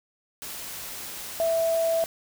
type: tone in noise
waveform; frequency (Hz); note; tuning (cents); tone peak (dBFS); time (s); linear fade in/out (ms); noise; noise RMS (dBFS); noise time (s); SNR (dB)
sine; 659.3; E5; 0; -21; 1.4-2.04; 0; white; -37; 0.42-2.06; +13
effects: none